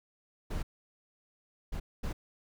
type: noise bursts at uneven times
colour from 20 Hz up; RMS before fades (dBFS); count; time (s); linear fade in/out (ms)
brown; -34; 3; 0.5-0.63 / 1.72-1.8 / 2.03-2.13; 10
effects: none